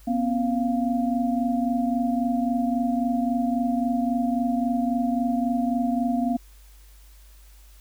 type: tone cluster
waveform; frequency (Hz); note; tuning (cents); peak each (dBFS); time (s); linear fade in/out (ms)
sine; 242.2 / 265.9 / 695; B3 / C4 / F5; -34 / +28 / -9; -23 / -27 / -28; 0.07-6.37; 10
effects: added 50 Hz sine -47 dBFS peak until 7.8 s + white hiss -57 dBFS RMS until 7.8 s